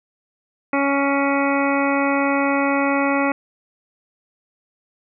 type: harmonic tone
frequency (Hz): 278.8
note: C#4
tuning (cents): +10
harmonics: 1 / 2 / 3 / 4 / 5 / 7 / 8 / 9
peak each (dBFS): -20 / -23 / -25 / -26 / -27 / -28 / -29 / -30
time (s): 0.73-3.32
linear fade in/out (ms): 2
effects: none